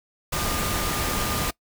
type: tone in noise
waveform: sine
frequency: 1209 Hz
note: D6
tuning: 50 cents sharp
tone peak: -33 dBFS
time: 0.32-1.51 s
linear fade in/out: 10 ms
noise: pink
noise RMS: -26 dBFS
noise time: 0.32-1.51 s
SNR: -10 dB
effects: noise-tail reverb RT60 0.1 s tail -22 dB re dry